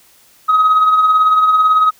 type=tone with tremolo; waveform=sine; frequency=1265 Hz; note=D#6; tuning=28 cents sharp; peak=-4 dBFS; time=0.48-1.91 s; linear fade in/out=20 ms; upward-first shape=triangle; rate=18 Hz; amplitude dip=55%; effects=tanh soft clip ceiling -5 dBFS + white hiss -49 dBFS RMS until 1.99 s